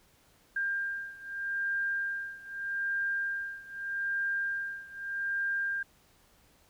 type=beating tone pair; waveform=sine; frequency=1597 / 1597.81 Hz; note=G6 / G6; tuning=+32 / +33 cents; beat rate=0.81 Hz; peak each=-33 / -35 dBFS; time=0.56-5.83 s; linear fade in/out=5 ms; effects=pink hiss -64 dBFS RMS until 6.69 s